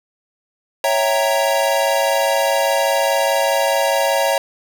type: chord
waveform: square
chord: C# diminished seventh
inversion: none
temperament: equal with one note detuned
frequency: 554.4 / 659.3 / 778.6 / 932.3 Hz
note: C#5 / E5 / G5 / Bb5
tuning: 0 / 0 / -12 / 0 cents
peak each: -19 / -21 / -24 / -22 dBFS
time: 0.84-4.38 s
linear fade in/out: 2 ms
effects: none